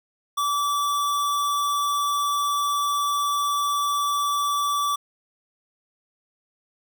square tone, 1156 Hz, D6, 28 cents flat, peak -22 dBFS, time 0.37-4.96 s, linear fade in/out 10 ms, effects none

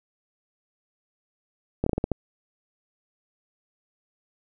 slowing click train, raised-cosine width 2 ms, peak -10 dBFS, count 7, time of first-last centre 1.84-2.117 s, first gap 24 ms, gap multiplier 1.26, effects none

